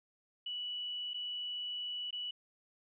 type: tone with dropouts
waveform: sine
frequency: 2951 Hz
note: F#7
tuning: 5 cents flat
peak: -37 dBFS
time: 0.46-2.31 s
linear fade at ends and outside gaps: 5 ms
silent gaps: 1.135-1.142 / 2.108-2.127 s
effects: none